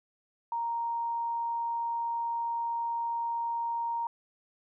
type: tone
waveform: sine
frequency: 932.3 Hz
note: A#5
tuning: in tune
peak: -29 dBFS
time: 0.52-4.07 s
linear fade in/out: 2 ms
effects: none